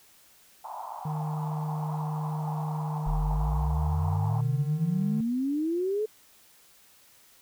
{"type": "band-pass noise", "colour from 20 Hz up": "pink", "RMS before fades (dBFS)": -39, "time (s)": [0.64, 4.41], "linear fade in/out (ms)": 5, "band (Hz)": [760, 1000], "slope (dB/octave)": 48}
{"type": "tone with pitch glide", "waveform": "triangle", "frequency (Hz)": [153.5, 151.82], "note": ["D#3", "D#3"], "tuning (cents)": [-23, -42], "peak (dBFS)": -27, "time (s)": [1.05, 5.21], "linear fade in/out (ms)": 5, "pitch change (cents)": -19, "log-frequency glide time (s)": [2.8, 3.38]}
{"type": "exponential sweep", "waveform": "sine", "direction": "up", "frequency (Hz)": [40.54, 440], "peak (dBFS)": -25, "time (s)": [3.06, 6.06], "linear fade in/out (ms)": 10}
{"effects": ["white hiss -58 dBFS RMS until 7.41 s"]}